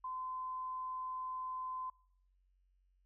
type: tone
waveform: sine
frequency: 1027 Hz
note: C6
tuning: 33 cents flat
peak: -39 dBFS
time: 0.04-1.9 s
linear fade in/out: 5 ms
effects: noise-tail reverb RT60 0.7 s tail -24 dB re dry + added 46 Hz sine -70 dBFS peak until 3.05 s